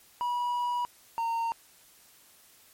triangle tone pair in turn, 971 / 919 Hz, B5 / A#5, -30 / -25 cents, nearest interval minor second, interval 95 cents, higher first, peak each -25 / -25 dBFS, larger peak neither, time 0.21-0.85 / 1.18-1.52 s, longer first, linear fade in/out 0 ms, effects white hiss -58 dBFS RMS until 2.73 s + MP3 64 kbps

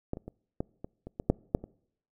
clicks, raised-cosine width 2 ms, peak -18 / -26 / -27 / -17 / -25 / -27 / -21 / -8 / -10 / -27 dBFS, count 10, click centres 0.134 / 0.171 / 0.28 / 0.605 / 0.845 / 1.07 / 1.199 / 1.3 / 1.549 / 1.64 s, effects noise-tail reverb RT60 0.7 s tail -26 dB re dry

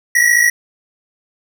square tone pair together, 1891.7 / 1946 Hz, A#6 / B6, +25 / -26 cents, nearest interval unison, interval 49 cents, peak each -13 dBFS, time 0.15-0.5 s, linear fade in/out 5 ms, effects 8-bit

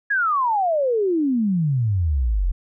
sine exponential sweep, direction down, 1701 to 40.28 Hz, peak -17 dBFS, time 0.1-2.52 s, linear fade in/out 10 ms, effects none

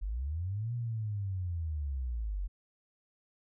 sine linear two-way sweep, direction up then down, 43.65 to 121.3 to 43.65 Hz, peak -32 dBFS, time 0.01-2.48 s, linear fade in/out 20 ms, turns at 0.74 s, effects none

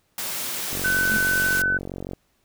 white high-pass noise, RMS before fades -29 dBFS, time 0.18-1.62 s, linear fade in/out 2 ms, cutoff 100 Hz, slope 96 dB/octave
click train, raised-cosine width 2 ms, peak -19 dBFS, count 66, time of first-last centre 0.73-2.134 s, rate 46.3 Hz
sine tone, 1510 Hz, F#6, 35 cents sharp, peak -19 dBFS, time 0.84-1.78 s, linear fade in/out 10 ms
sine tone with exponential growth, 220 Hz, A3, in tune, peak -22 dBFS, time 0.99-1.17 s, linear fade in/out 0 ms, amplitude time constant 38 ms
effects pink hiss -67 dBFS RMS until 2.44 s

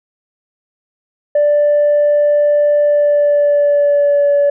sine tone with pitch glide, 587.3 to 572.9 Hz, D5 to D5, 0 to -43 cents, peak -7 dBFS, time 1.35-4.5 s, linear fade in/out 5 ms, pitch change -43 cents, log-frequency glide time 2.82-4.32 s, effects tanh soft clip ceiling -6 dBFS

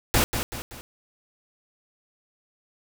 pink noise with echo, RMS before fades -20 dBFS, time 0.14-0.24 s, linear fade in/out 0 ms, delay 190 ms, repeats 3, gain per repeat -7 dB, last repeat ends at 0.81 s, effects none

